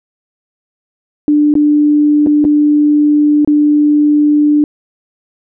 sine tone with dropouts, 296.5 Hz, D4, 17 cents sharp, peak -6 dBFS, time 1.28-4.64 s, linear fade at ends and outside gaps 1 ms, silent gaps 1.54-1.553 / 2.263-2.27 / 2.443-2.45 / 3.448-3.475 s, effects none

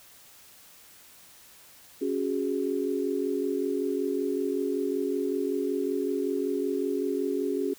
sine chord, C# suspended fourth, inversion none, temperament equal, 277.2 / 370 / 415.3 Hz, C#4 / F#4 / G#4, 0 / 0 / 0 cents, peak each -30 dBFS, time 2.01-7.74 s, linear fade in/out 10 ms, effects white hiss -53 dBFS RMS until 7.78 s

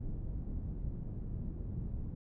pink low-pass noise, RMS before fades -39 dBFS, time 0-2.15 s, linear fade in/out 10 ms, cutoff 180 Hz, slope 12 dB/octave, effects none

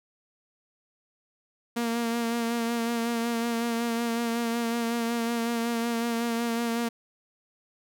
sawtooth tone with vibrato, 233.1 Hz, A#3, in tune, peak -22 dBFS, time 1.76-6.89 s, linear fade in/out 10 ms, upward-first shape sine, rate 5.4 Hz, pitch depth 28 cents each way, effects none

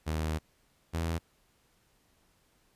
sawtooth tone pair in turn, 78.5 / 82.48 Hz, D#2 / E2, +16 / +2 cents, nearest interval minor second, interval 86 cents, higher second, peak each -26 dBFS, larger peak neither, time 0.06-0.39 / 0.93-1.19 s, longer first, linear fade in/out 20 ms, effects pink hiss -69 dBFS RMS until 2.75 s + resampled to 32000 Hz

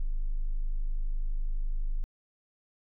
triangle tone, 25.96 Hz, G#0, in tune, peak -22 dBFS, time 0-2.04 s, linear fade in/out 0 ms, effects tanh soft clip ceiling -24 dBFS

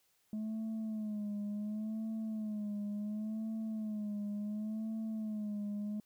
sine tone with vibrato, 213.4 Hz, G#3, 47 cents sharp, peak -33 dBFS, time 0.33-6 s, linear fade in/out 2 ms, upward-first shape sine, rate 0.7 Hz, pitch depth 64 cents each way, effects tanh soft clip ceiling -35 dBFS + white hiss -74 dBFS RMS until 6.05 s

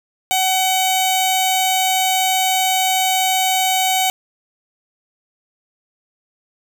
15% pulse tone with notch filter, 753 Hz, F#5, 30 cents sharp, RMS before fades -17 dBFS, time 0.31-4.1 s, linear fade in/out 0 ms, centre 1600 Hz, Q 0.85, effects none

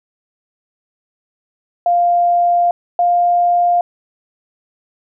sine tone pair in turn, 698.5 / 701.8 Hz, F5 / F5, 0 / +8 cents, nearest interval unison, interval 8 cents, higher second, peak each -10 dBFS, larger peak neither, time 1.86-2.71 / 2.99-3.81 s, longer first, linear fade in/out 2 ms, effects none

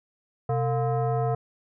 sine tone with frequency modulation, 127.9 Hz, C3, 39 cents flat, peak -22 dBFS, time 0.49-1.35 s, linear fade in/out 5 ms, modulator 580 Hz, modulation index 1.1, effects none

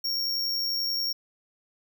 square tone with amplitude modulation, 5530 Hz, F8, 18 cents flat, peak -25 dBFS, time 0.04-1.13 s, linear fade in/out 10 ms, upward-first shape sine, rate 71 Hz, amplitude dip 30%, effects none

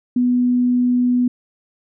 sine tone, 246.9 Hz, B3, in tune, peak -13 dBFS, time 0.16-1.28 s, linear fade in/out 5 ms, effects none

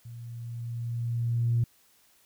sine tone with level ramp, 117.8 Hz, A#2, 19 cents sharp, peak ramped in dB -40 to -20 dBFS, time 0.05-1.64 s, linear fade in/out 5 ms, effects tanh soft clip ceiling -17 dBFS + white hiss -63 dBFS RMS until 2.25 s

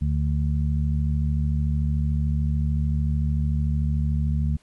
harmonic tone, 73.5 Hz, D2, 2 cents sharp, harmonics 1 / 2 / 3, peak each -22 / -25 / -31 dBFS, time 0.01-4.57 s, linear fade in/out 10 ms, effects pink hiss -61 dBFS RMS until 4.62 s + resampled to 24000 Hz

